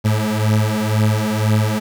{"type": "beating tone pair", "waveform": "30% pulse", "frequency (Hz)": [106.5, 108.5], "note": ["G#2", "A2"], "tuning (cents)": [44, -24], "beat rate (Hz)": 2, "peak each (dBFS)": -15, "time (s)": [0.04, 1.8], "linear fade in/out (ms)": 20, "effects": ["8-bit"]}